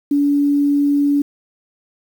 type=tone with quantisation; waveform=sine; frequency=286.3 Hz; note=D4; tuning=44 cents flat; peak=-12 dBFS; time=0.11-1.22 s; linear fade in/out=5 ms; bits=7; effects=none